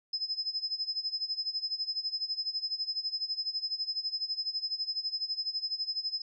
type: tone with tremolo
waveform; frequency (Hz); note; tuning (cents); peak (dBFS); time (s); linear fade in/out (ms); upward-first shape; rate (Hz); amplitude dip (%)
sine; 5100; D#8; +42; -28; 0.13-6.22; 5; sine; 12; 85
effects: none